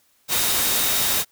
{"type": "tone in noise", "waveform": "sine", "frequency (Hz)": 3729, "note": "A#7", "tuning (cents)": 0, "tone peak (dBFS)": -30, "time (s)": [0.28, 1.25], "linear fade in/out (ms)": 50, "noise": "white", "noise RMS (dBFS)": -21, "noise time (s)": [0.28, 1.25], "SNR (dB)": -12, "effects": ["white hiss -62 dBFS RMS until 1.31 s"]}